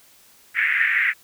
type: band-pass noise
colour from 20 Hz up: pink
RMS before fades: -20 dBFS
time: 0.54-1.14 s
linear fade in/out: 50 ms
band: 1700 to 2200 Hz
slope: 48 dB/octave
effects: white hiss -53 dBFS RMS until 1.23 s